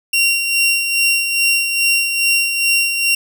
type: tone with tremolo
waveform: sawtooth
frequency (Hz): 2754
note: F7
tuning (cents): -25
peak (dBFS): -8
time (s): 0.13-3.15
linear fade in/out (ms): 5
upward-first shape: sine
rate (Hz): 2.4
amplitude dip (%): 50
effects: none